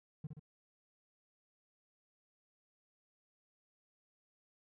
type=tone with echo; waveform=triangle; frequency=151.5 Hz; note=D#3; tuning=46 cents flat; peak=-36 dBFS; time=0.24-0.27 s; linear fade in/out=5 ms; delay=63 ms; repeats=2; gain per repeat=-5 dB; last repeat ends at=0.396 s; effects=tanh soft clip ceiling -34 dBFS